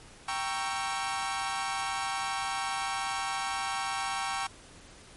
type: chord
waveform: sawtooth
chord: G diminished seventh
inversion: none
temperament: equal with one note detuned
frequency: 784 / 932.3 / 1108.7 / 1333.8 Hz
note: G5 / Bb5 / Db6 / Fb6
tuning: 0 / 0 / 0 / +20 cents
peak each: -30 / -34 / -32 / -35 dBFS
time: 0.28-4.47 s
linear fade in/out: 5 ms
effects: pink hiss -52 dBFS RMS until 5.16 s + MP3 48 kbps